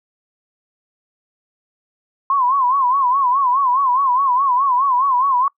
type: tone with vibrato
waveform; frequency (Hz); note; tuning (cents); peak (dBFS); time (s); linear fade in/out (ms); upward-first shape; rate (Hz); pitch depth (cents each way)
sine; 1046.5; C6; 0; -13; 2.3-5.48; 2; sine; 4.8; 130
effects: noise-tail reverb RT60 0.1 s tail -25 dB re dry